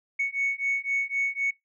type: beating tone pair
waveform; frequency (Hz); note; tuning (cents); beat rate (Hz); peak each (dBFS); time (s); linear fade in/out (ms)
sine; 2217 / 2220.9; C#7 / C#7; 0 / +3; 3.9; -27; 0.19-1.51; 10
effects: noise-tail reverb RT60 0.2 s tail -26 dB re dry + tanh soft clip ceiling -19 dBFS